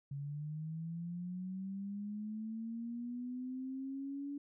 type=linear sweep; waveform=sine; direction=up; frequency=138.59 to 286.3 Hz; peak=-39 dBFS; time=0.11-4.38 s; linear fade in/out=5 ms; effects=none